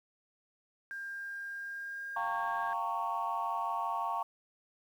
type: tone with pitch glide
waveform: sine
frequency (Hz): 1600 to 1613.9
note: G6 to G6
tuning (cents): +35 to +50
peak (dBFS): -38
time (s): 0.91-2.73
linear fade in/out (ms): 0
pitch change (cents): +15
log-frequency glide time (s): 1.09-2.21
type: chord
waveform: sine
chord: G half-diminished seventh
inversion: third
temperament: equal with one note detuned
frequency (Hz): 698.5 / 784 / 916.3 / 1108.7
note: F5 / G5 / Bb5 / Db6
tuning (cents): 0 / 0 / -30 / 0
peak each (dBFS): -38 / -39 / -35 / -35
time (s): 2.16-4.23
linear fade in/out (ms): 5
effects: tanh soft clip ceiling -24 dBFS + 10-bit